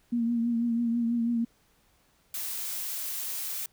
sine tone with vibrato, 234.2 Hz, A#3, 8 cents sharp, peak -24 dBFS, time 0.12-1.45 s, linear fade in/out 10 ms, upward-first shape triangle, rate 6.1 Hz, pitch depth 44 cents each way
blue noise, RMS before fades -34 dBFS, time 2.34-3.66 s, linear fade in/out 2 ms
effects pink hiss -66 dBFS RMS until 3.72 s

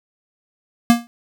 square tone with exponential decay, 235.7 Hz, A#3, 19 cents sharp, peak -6 dBFS, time 0.9-1.07 s, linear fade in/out 0 ms, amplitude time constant 35 ms, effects none

